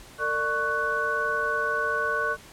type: tone cluster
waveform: sine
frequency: 455.2 / 596 / 1112 / 1492 Hz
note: A#4 / D5 / C#6 / F#6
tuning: -41 / +25 / +5 / +14 cents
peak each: -32 / -33 / -29 / -26 dBFS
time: 0.18-2.37 s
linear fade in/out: 50 ms
effects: pink hiss -48 dBFS RMS until 2.52 s + low-pass 12000 Hz 12 dB/octave